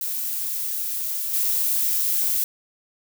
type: noise with level steps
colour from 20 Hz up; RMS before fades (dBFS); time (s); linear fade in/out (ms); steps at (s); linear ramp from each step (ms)
violet; -27 / -22; 0.01-2.44; 2; 1.33; 10
effects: none